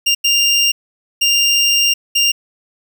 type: tone bursts at uneven times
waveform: 25% pulse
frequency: 2794 Hz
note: F7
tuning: in tune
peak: -7 dBFS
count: 4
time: 0.06-0.15 / 0.24-0.72 / 1.21-1.94 / 2.15-2.32 s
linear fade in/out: 10 ms
effects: none